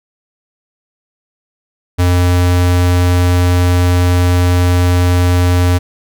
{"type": "tone", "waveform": "square", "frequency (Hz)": 89, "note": "F2", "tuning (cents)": 33, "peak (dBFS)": -9, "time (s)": [1.98, 5.79], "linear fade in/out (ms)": 20, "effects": []}